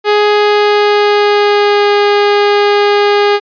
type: tone with pitch glide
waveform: sawtooth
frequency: 416.7 to 409.8 Hz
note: G#4 to G#4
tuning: +6 to -23 cents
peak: -3 dBFS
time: 0.04-3.4 s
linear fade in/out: 50 ms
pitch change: -29 cents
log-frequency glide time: 0.27-1.9 s
effects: resampled to 11025 Hz